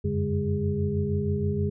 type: tone cluster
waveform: sine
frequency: 89 / 95.3 / 143.7 / 204.9 / 408.2 Hz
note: F2 / G2 / D3 / G#3 / G#4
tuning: +33 / -48 / -37 / -23 / -30 cents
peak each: -30 dBFS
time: 0.04-1.7 s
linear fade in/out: 10 ms
effects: none